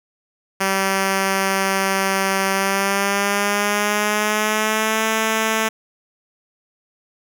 5% pulse tone with pitch glide, 193.3 to 220.8 Hz, G3 to A3, -24 to +6 cents, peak -6 dBFS, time 0.6-5.69 s, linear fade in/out 10 ms, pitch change +230 cents, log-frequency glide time 2.51-5.05 s, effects none

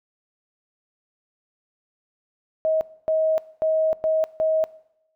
sine tone bursts at uneven times, 634 Hz, D#5, 32 cents sharp, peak -18 dBFS, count 5, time 2.65-2.81 / 3.08-3.38 / 3.62-3.93 / 4.04-4.24 / 4.4-4.64 s, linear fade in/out 0 ms, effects noise-tail reverb RT60 0.8 s tail -20 dB re dry

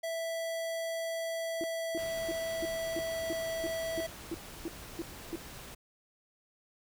square tone with pitch glide, 659.3 to 655.1 Hz, E5 to E5, 0 to -11 cents, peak -34 dBFS, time 0.03-4.07 s, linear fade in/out 10 ms, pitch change -11 cents, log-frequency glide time 1.34-3.74 s
sine tone bursts, 333.7 Hz, E4, 21 cents sharp, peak -33 dBFS, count 12, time 1.61-5.356 s, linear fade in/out 0 ms, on 28 ms, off 310 ms
pink noise, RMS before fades -47 dBFS, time 1.98-5.75 s, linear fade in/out 10 ms
effects none

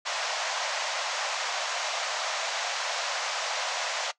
pink band-pass noise, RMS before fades -31 dBFS, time 0.05-4.12 s, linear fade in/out 20 ms, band 580 to 7000 Hz, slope 48 dB/octave, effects noise-tail reverb RT60 0.1 s tail -19 dB re dry

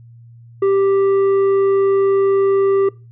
sine tone with tanh clipping, 392 Hz, G4, in tune, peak -13 dBFS, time 0.62-2.89 s, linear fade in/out 5 ms, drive 7 dB, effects noise-tail reverb RT60 0.3 s tail -23 dB re dry + added 117 Hz sine -39 dBFS peak until 3.11 s

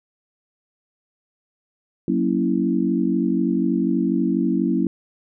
sine chord, F# dominant seventh, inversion none, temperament equal, 185 / 233.1 / 277.2 / 329.6 Hz, F#3 / A#3 / C#4 / E4, 0 / 0 / 0 / 0 cents, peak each -23 dBFS, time 2.08-4.87 s, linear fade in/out 2 ms, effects none

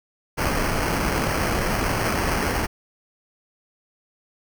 pink noise with sample-and-hold, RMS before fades -23 dBFS, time 0.37-2.67 s, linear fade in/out 20 ms, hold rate 3675 Hz, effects none

